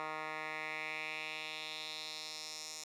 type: tone with band-pass filter sweep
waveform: 10% pulse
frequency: 155.56 Hz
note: D#3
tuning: in tune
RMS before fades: -43 dBFS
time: 0-2.84 s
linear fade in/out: 0 ms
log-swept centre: 1400 to 6300 Hz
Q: 2.6
effects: none